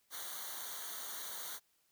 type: noise with comb filter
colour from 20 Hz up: white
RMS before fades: -44 dBFS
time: 0.1-1.6 s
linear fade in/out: 50 ms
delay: 0.39 ms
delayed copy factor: -0.95
effects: white hiss -75 dBFS RMS until 1.91 s